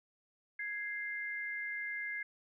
sine tone pair together, 1661.2 / 2093 Hz, G#6 / C7, 0 / 0 cents, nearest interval major third, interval 400 cents, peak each -40 / -39 dBFS, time 0.59-2.23 s, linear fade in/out 5 ms, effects none

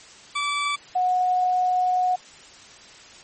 20% pulse / sine tone pair in turn, 1156 / 731.2 Hz, D6 / F#5, -28 / -21 cents, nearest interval minor sixth, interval 793 cents, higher first, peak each -18 dBFS, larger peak neither, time 0.35-0.76 / 0.95-2.16 s, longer second, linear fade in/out 10 ms, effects white hiss -46 dBFS RMS until 3.23 s + MP3 32 kbps

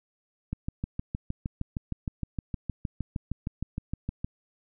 click train, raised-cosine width 5 ms, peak -18 dBFS, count 25, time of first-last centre 0.53-4.245 s, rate 6.46 Hz, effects none

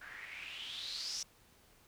blue noise with low-pass filter sweep, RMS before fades -44 dBFS, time 0.01-1.23 s, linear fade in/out 5 ms, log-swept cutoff 1600 to 5800 Hz, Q 6.5, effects pink hiss -65 dBFS RMS until 1.87 s

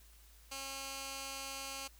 15% pulse tone with band-pass filter, 271.5 Hz, C#4, 36 cents flat, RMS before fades -44 dBFS, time 0.51-1.88 s, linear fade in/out 10 ms, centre 6500 Hz, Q 0.58, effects added 55 Hz sine -59 dBFS peak until 1.99 s + white hiss -64 dBFS RMS until 1.99 s

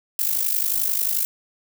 violet noise with amplitude modulation, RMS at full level -19 dBFS, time 0.19-1.25 s, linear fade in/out 0 ms, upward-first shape sine, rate 51.3 Hz, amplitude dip 75%, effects none

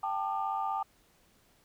sine chord, G suspended second, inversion none, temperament equal with one note detuned, 784 / 880 / 1200.7 Hz, G5 / A5 / D6, 0 / 0 / +38 cents, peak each -33 / -34 / -35 dBFS, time 0.03-0.83 s, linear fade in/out 5 ms, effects tanh soft clip ceiling -21 dBFS + pink hiss -66 dBFS RMS until 1.64 s

